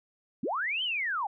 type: linear two-way sweep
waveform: sine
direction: up then down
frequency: 173 to 3144 to 754 Hz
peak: -28 dBFS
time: 0.43-1.27 s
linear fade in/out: 5 ms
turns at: 0.83 s
effects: none